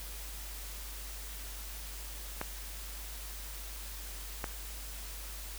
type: clicks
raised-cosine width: 0.5 ms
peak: -19 dBFS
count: 2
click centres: 2.414 / 4.442 s
effects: added 50 Hz sine -43 dBFS peak until 5.58 s + white hiss -46 dBFS RMS until 5.58 s